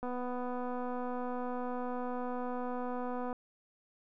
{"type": "click train", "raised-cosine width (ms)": 1, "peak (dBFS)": -26, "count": 819, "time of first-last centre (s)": [0.03, 3.328], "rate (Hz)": 248, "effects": []}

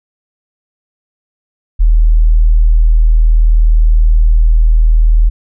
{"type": "tone", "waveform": "sine", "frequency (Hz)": 39.7, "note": "D#1", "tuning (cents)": 36, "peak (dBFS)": -4, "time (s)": [1.79, 5.3], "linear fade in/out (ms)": 20, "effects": []}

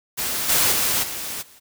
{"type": "noise with level steps", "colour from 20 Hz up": "white", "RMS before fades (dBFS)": [-25, -18, -21, -30, -49], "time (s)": [0.17, 1.6], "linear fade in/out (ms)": 20, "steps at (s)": [0.48, 0.71, 1.02, 1.41], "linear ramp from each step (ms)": 20, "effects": []}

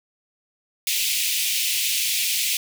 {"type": "high-pass noise", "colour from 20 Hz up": "pink", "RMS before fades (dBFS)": -23, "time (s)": [0.87, 2.57], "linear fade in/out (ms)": 2, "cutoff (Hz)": 2300, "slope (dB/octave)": 48, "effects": []}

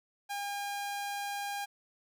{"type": "tone", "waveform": "sawtooth", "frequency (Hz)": 808, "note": "G#5", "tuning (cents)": -48, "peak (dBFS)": -31, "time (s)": [0.29, 1.66], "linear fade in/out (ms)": 20, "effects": []}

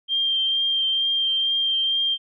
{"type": "tone with vibrato", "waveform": "sine", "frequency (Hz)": 3175, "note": "G7", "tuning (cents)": 21, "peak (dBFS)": -19, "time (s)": [0.08, 2.18], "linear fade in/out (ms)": 50, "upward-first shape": "triangle", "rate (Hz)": 2.2, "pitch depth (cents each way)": 16, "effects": []}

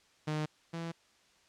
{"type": "tone pair in turn", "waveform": "sawtooth", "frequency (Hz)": [153.1, 166.66], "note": ["D#3", "E3"], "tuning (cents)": [-28, 19], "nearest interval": "minor second", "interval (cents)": 147, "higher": "second", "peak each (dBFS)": [-28, -33], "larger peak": "first", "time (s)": [[0.27, 0.46], [0.73, 0.92]], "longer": "neither", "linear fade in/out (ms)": 10, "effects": ["white hiss -66 dBFS RMS until 1.48 s", "low-pass 6000 Hz 12 dB/octave"]}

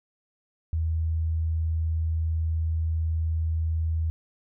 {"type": "tone", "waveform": "sine", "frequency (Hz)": 80.7, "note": "E2", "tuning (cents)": -36, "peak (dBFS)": -23, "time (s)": [0.73, 4.1], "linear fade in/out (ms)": 0, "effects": []}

